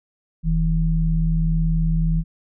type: tone pair together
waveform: sine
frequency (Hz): 40.72 / 161.9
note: E1 / E3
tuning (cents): -20 / -31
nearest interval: 2 octaves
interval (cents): 2389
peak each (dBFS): -19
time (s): 0.43-2.24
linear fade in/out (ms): 50
effects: none